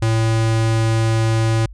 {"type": "tone", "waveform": "square", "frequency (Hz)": 112.4, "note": "A2", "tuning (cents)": 37, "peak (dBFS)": -15, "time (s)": [0.02, 1.66], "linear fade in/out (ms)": 5, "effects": ["added 50 Hz sine -34 dBFS peak until 1.73 s", "resampled to 22050 Hz"]}